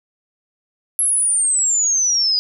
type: exponential sweep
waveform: sine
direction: down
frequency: 11250 to 4900 Hz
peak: -14 dBFS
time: 0.99-2.39 s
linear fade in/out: 0 ms
effects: none